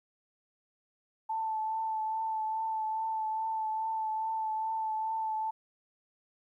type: tone with vibrato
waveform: sine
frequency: 880 Hz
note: A5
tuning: in tune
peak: -30 dBFS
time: 1.29-5.51 s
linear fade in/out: 10 ms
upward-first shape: triangle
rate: 2.4 Hz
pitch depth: 23 cents each way
effects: 12-bit